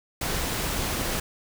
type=noise; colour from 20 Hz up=pink; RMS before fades=-28 dBFS; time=0.21-1.2 s; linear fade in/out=5 ms; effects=none